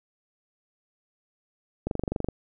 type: click train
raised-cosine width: 2 ms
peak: -14 dBFS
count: 11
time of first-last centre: 1.87-2.287 s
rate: 24 Hz
effects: none